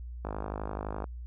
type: click train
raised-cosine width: 1 ms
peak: -21 dBFS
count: 42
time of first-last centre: 0.25-1.042 s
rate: 51.8 Hz
effects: added 60 Hz sine -38 dBFS peak until 1.26 s